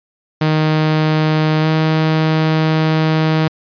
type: tone with pitch glide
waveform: sawtooth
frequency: 155.56 to 157.82 Hz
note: D#3 to D#3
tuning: 0 to +25 cents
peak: -8 dBFS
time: 0.41-3.48 s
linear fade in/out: 5 ms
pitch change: +25 cents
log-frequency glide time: 1.61-1.67 s
effects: resampled to 11025 Hz